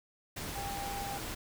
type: tone in noise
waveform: sine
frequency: 798 Hz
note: G5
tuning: 31 cents sharp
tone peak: -38 dBFS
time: 0.55-1.18 s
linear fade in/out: 10 ms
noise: pink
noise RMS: -40 dBFS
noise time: 0.36-1.35 s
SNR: -1 dB
effects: none